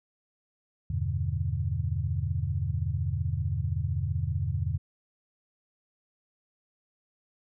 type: chord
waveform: sine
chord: E minor seventh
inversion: none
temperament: equal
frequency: 82.41 / 98 / 123.47 / 146.83 Hz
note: E2 / G2 / B2 / D3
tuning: 0 / 0 / 0 / 0 cents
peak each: -31 / -31 / -33 / -34 dBFS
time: 0.9-4.78 s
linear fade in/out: 5 ms
effects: none